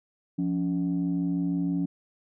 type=tone pair together; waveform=sine; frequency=175.3 / 281.3 Hz; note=F3 / C#4; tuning=+7 / +26 cents; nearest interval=minor sixth; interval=819 cents; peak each=-26 dBFS; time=0.38-1.86 s; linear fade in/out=10 ms; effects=tanh soft clip ceiling -19 dBFS